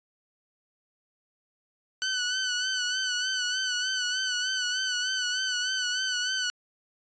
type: tone with vibrato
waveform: 15% pulse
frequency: 1500 Hz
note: F#6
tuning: 23 cents sharp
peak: -20 dBFS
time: 2.02-6.5 s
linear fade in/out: 0 ms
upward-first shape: sine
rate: 3.3 Hz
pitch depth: 44 cents each way
effects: resampled to 16000 Hz